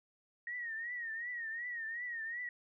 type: tone with vibrato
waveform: sine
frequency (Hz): 1872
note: A#6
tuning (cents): +7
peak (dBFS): -38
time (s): 0.47-2.49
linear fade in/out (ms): 2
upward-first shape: triangle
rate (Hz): 2.7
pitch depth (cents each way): 110
effects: none